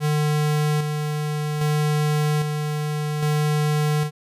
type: tone with tremolo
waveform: square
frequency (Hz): 150.3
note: D3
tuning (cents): +40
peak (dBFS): -19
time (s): 0-4.11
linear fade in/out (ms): 50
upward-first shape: square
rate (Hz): 0.62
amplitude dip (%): 40
effects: resampled to 32000 Hz